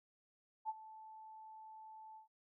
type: tone with ADSR envelope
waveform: sine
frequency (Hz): 875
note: A5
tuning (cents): -10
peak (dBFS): -35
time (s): 0.65-2.28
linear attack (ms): 41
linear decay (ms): 34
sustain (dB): -17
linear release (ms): 120
effects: none